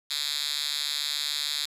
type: tone with high-pass filter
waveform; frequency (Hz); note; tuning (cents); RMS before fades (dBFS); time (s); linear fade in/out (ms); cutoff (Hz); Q
5% pulse; 146.8; D3; 0; -30; 0.1-1.66; 10; 3500; 3.6
effects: resampled to 32000 Hz + 9-bit